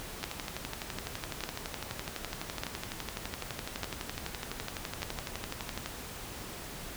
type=two click trains; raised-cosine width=0.2 ms; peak=-18 / -15 dBFS; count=68 / 5; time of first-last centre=0.23-5.86 / 0.24-5.03 s; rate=11.9 / 0.835 Hz; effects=pink hiss -43 dBFS RMS until 6.96 s